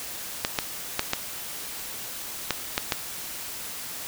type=clicks; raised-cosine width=0.2 ms; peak=-5 dBFS; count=7; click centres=0.449 / 0.588 / 0.994 / 1.134 / 2.507 / 2.779 / 2.922 s; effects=white hiss -36 dBFS RMS until 4.07 s